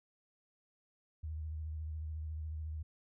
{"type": "tone with vibrato", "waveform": "sine", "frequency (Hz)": 78, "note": "D#2", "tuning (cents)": 5, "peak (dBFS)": -38, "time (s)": [1.23, 2.83], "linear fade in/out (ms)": 10, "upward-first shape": "sine", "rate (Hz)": 14, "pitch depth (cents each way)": 43, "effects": []}